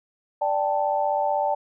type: chord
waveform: sine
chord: D suspended fourth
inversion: none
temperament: equal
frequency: 587.3 / 784 / 880 Hz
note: D5 / G5 / A5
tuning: 0 / 0 / 0 cents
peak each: -25 dBFS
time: 0.41-1.55 s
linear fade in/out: 10 ms
effects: none